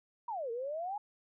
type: exponential two-way sweep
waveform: sine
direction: down then up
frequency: 987.8 to 449.4 to 851 Hz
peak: -35 dBFS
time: 0.28-0.98 s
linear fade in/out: 5 ms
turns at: 0.51 s
effects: none